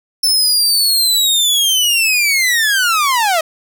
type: linear sweep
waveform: sawtooth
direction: down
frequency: 5320 to 618 Hz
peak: -8 dBFS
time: 0.23-3.41 s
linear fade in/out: 5 ms
effects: none